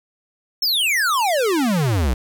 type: exponential sweep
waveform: square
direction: down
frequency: 5500 to 57.3 Hz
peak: -17 dBFS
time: 0.62-2.14 s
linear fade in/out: 5 ms
effects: none